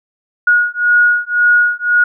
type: beating tone pair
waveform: sine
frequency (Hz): 1446 / 1447.9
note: F#6 / F#6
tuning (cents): -40 / -38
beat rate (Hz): 1.9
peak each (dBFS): -12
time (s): 0.47-2.04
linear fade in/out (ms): 5
effects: none